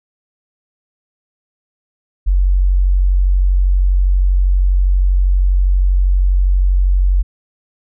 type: tone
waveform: sine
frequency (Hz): 46.25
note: F#1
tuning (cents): 0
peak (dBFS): -9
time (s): 2.26-7.23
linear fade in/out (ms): 20
effects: none